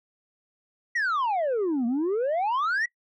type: exponential two-way sweep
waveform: sine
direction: down then up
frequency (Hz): 1975.5 to 227.1 to 1975.5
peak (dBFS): -20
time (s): 0.95-2.86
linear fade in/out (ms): 10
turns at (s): 1.86
effects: noise-tail reverb RT60 0.1 s tail -22 dB re dry + tanh soft clip ceiling -22 dBFS